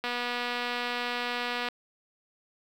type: click train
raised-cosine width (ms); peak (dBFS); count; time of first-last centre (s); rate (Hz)
0.3; -16; 401; 0.04-1.686; 243
effects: high-pass 200 Hz 12 dB/octave + 8-bit